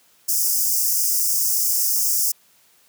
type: high-pass noise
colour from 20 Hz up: white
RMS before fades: -20 dBFS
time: 0.28-2.32 s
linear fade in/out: 10 ms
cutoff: 5000 Hz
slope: 96 dB/octave
effects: white hiss -57 dBFS RMS until 2.88 s + high-pass 100 Hz 12 dB/octave